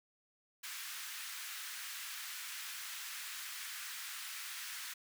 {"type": "high-pass noise", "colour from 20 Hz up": "pink", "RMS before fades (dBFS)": -45, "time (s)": [0.63, 4.94], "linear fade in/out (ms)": 10, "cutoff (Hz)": 1400, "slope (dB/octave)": 24, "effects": []}